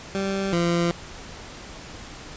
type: tone pair in turn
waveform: 20% pulse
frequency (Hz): 195 / 171.41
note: G3 / F3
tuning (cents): -9 / -32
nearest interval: major second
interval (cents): 223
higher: first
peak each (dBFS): -19 / -15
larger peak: second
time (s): 0.15-0.53 / 0.53-0.91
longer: neither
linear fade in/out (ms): 0
effects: pink hiss -40 dBFS RMS until 2.36 s + resampled to 16000 Hz